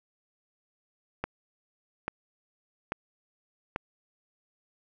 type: click train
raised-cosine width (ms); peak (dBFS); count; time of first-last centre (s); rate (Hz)
0.5; -15; 4; 1.24-3.761; 1.19
effects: none